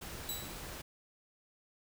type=noise; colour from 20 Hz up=pink; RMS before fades=-45 dBFS; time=0.01-0.82 s; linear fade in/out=10 ms
type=tone with exponential decay; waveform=15% pulse; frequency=3927 Hz; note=B7; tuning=11 cents flat; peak=-27 dBFS; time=0.29-0.7 s; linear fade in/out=1 ms; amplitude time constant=89 ms
effects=none